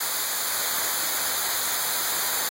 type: noise with comb filter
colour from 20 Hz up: white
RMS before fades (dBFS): -26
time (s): 0-2.49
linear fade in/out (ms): 10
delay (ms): 0.36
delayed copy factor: -0.75
effects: AAC 48 kbps